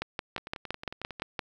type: two click trains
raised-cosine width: 0.3 ms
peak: -15 / -23 dBFS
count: 9 / 10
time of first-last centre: 0.02-1.392 / 0.38-1.198 s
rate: 5.83 / 11 Hz
effects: 9-bit